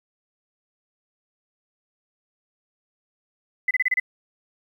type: tone bursts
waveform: sine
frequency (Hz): 2016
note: B6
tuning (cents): +35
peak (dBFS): -17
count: 6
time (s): 3.68-3.999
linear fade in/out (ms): 5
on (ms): 29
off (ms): 29
effects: 9-bit